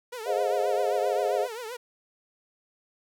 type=tone with vibrato; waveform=sawtooth; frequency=466.2 Hz; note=A#4; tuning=in tune; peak=-31 dBFS; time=0.12-1.77 s; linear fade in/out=10 ms; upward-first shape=triangle; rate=7.6 Hz; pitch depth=170 cents each way
type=chord; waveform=sine; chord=F minor seventh; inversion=first; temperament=equal with one note detuned; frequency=415.3 / 523.3 / 622.3 / 713.1 Hz; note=Ab4 / C5 / Eb5 / F5; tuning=0 / 0 / 0 / +36 cents; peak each=-29 dBFS; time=0.25-1.48 s; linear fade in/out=50 ms
effects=none